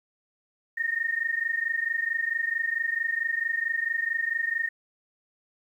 sine tone pair together, 1829 / 1853.5 Hz, A#6 / A#6, -33 / -10 cents, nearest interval unison, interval 23 cents, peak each -28 dBFS, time 0.77-4.69 s, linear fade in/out 10 ms, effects 10-bit

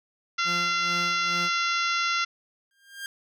harmonic tone, 686 Hz, F5, 31 cents flat, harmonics 2 / 3 / 4 / 5 / 6 / 7 / 8 / 9, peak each -26 / -30 / -32 / -34 / -36 / -37 / -38 / -39 dBFS, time 0.38-2.25 s, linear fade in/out 10 ms
sawtooth tone with tremolo, 174.61 Hz, F3, in tune, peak -29 dBFS, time 0.44-1.5 s, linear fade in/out 50 ms, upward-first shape sine, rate 2.3 Hz, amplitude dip 80%
sawtooth tone with exponential growth, 1603 Hz, G6, 38 cents sharp, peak -27 dBFS, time 2.71-3.06 s, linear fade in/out 1 ms, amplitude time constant 74 ms
effects none

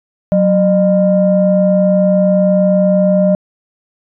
sine tone pair together, 186.07 / 607 Hz, F#3 / D#5, +10 / -43 cents, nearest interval octave + minor sixth, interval 2047 cents, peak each -10 dBFS, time 0.32-3.35 s, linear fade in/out 0 ms, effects tanh soft clip ceiling -1 dBFS

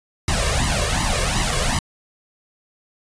pink noise with flanger, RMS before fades -20 dBFS, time 0.28-1.79 s, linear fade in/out 2 ms, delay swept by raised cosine 1 to 1.81 ms, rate 2.7 Hz, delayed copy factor +0.9, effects resampled to 22050 Hz

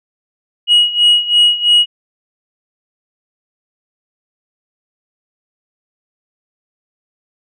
sine tone with tremolo, 2900 Hz, F#7, 35 cents flat, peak -3 dBFS, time 0.67-1.86 s, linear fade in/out 50 ms, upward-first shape sine, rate 3 Hz, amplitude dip 85%, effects tanh soft clip ceiling -4 dBFS

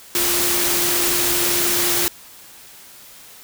sine tone in noise, 349.2 Hz, F4, in tune, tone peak -26 dBFS, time 0.15-2.08 s, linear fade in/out 0 ms, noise white, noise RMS -19 dBFS, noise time 0.15-2.08 s, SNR -10 dB, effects white hiss -43 dBFS RMS until 3.43 s

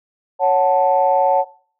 sine chord, F# minor, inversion second, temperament equal, 554.4 / 740 / 880 Hz, C#5 / F#5 / A5, 0 / 0 / 0 cents, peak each -16 dBFS, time 0.39-1.45 s, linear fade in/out 50 ms, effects noise-tail reverb RT60 0.5 s tail -20 dB re dry + tanh soft clip ceiling -2 dBFS

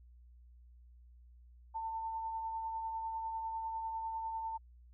sine tone with tremolo, 896 Hz, A5, 31 cents sharp, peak -35 dBFS, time 1.74-4.58 s, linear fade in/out 20 ms, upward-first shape triangle, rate 10 Hz, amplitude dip 35%, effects added 60 Hz sine -56 dBFS peak until 4.93 s

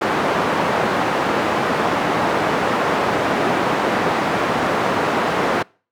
white band-pass noise, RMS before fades -19 dBFS, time 0.01-5.63 s, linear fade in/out 10 ms, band 160 to 1100 Hz, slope 12 dB/octave, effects noise-tail reverb RT60 0.4 s tail -26 dB re dry

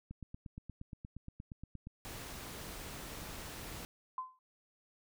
click train, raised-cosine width 5 ms, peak -33 dBFS, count 16, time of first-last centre 0.11-1.871 s, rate 8.52 Hz
pink noise, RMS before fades -46 dBFS, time 2.05-3.85 s, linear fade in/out 0 ms
sine tone with exponential decay, 1029 Hz, C6, 29 cents flat, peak -33 dBFS, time 4.18-4.39 s, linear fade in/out 2 ms, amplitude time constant 45 ms
effects none

